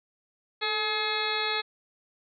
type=harmonic tone with a mistuned harmonic; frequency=425.3 Hz; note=G#4; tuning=41 cents sharp; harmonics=1 / 2 / 3 / 4 / 5 / 6 / 8 / 9 / 10; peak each=-35 / -35 / -35 / -35 / -35 / -35 / -35 / -35 / -35 dBFS; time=0.61-1.62 s; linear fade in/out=20 ms; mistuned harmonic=1; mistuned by=+43 cents; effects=none